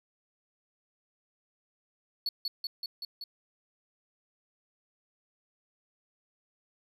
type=tone with echo; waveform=triangle; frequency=4419 Hz; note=C#8; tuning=6 cents flat; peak=-27 dBFS; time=2.26-2.29 s; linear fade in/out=2 ms; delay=190 ms; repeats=5; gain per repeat=-2 dB; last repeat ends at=3.24 s; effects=none